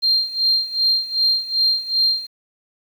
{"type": "tone with tremolo", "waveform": "sine", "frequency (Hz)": 4186, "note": "C8", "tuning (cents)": 0, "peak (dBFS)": -12, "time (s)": [0.02, 2.27], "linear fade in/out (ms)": 20, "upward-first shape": "sine", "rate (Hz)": 2.6, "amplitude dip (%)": 85, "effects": ["tanh soft clip ceiling -8 dBFS", "8-bit"]}